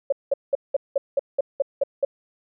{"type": "tone bursts", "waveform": "sine", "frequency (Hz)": 554.4, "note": "C#5", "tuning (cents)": 0, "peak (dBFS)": -16, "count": 10, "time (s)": [0.1, 2.05], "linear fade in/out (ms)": 5, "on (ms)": 24, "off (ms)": 190, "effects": []}